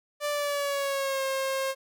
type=tone with pitch glide; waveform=sawtooth; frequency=587.3 to 535.5 Hz; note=D5 to C5; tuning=0 to +40 cents; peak=-23 dBFS; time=0.2-1.75 s; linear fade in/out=50 ms; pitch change=-160 cents; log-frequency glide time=0.3-1.23 s; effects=none